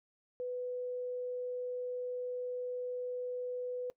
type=tone; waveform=sine; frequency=496.9 Hz; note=B4; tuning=11 cents sharp; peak=-35 dBFS; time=0.4-3.9 s; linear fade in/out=0 ms; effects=noise-tail reverb RT60 0.1 s tail -20 dB re dry